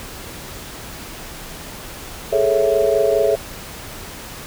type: chord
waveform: sine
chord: A major seventh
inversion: third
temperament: equal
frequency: 415.3 / 440 / 554.4 / 659.3 Hz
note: G#4 / A4 / C#5 / E5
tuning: 0 / 0 / 0 / 0 cents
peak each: -19 dBFS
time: 2.32-3.36 s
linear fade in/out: 10 ms
effects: pink hiss -34 dBFS RMS until 4.46 s